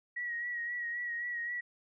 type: tone with vibrato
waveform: sine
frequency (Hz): 1910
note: A#6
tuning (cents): +42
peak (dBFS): -34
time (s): 0.16-1.61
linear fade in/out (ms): 10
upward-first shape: sine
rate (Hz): 3.8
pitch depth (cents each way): 35
effects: none